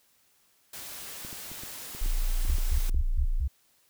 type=noise; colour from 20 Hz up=white; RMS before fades=-41 dBFS; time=0.73-2.9 s; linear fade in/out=5 ms
type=clicks; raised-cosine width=3 ms; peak=-31 dBFS; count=11; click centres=1.249 / 1.329 / 1.516 / 1.635 / 1.949 / 2.06 / 2.452 / 2.5 / 2.584 / 2.894 / 2.945 s
type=tone; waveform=sine; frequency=29.14 Hz; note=A#0; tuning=in tune; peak=-23 dBFS; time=2.01-3.41 s; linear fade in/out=10 ms
type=tone bursts; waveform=sine; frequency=65.8 Hz; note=C2; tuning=10 cents sharp; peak=-24 dBFS; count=5; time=2.48-3.48 s; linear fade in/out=10 ms; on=80 ms; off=150 ms
effects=white hiss -66 dBFS RMS until 3.89 s